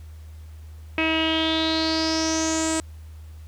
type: tone with low-pass filter sweep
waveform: sawtooth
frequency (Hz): 320.3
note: E4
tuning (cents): -50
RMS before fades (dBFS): -23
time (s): 0.98-2.8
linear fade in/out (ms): 0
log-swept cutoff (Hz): 2500 to 8100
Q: 7.5
effects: added 78 Hz sine -38 dBFS peak until 3.47 s + pink hiss -57 dBFS RMS until 3.47 s